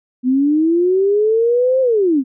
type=linear two-way sweep; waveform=sine; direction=up then down; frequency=246.9 to 530 to 246.9 Hz; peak=-11 dBFS; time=0.23-2.24 s; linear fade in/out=50 ms; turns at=1.81 s; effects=none